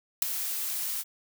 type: noise with ADSR envelope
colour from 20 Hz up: blue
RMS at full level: -18 dBFS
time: 0.22-1.04 s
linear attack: 4 ms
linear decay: 6 ms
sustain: -14 dB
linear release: 41 ms
effects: none